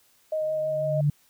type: tone with vibrato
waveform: sine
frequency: 622.3 Hz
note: D#5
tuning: in tune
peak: -24 dBFS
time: 0.32-1.01 s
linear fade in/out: 5 ms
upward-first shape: triangle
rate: 6.1 Hz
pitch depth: 12 cents each way
type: tone with exponential growth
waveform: sine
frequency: 146.5 Hz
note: D3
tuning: 4 cents flat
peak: -17 dBFS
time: 0.41-1.1 s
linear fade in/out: 5 ms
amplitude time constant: 150 ms
effects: white hiss -62 dBFS RMS until 1.29 s